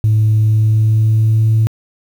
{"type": "tone with pitch glide", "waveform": "sine", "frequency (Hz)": [108.4, 110.68], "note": ["A2", "A2"], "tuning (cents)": [-25, 11], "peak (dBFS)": -7, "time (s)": [0.04, 1.67], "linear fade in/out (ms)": 0, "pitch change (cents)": 36, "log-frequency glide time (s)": [0.4, 1.55], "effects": ["tanh soft clip ceiling -6 dBFS", "7-bit"]}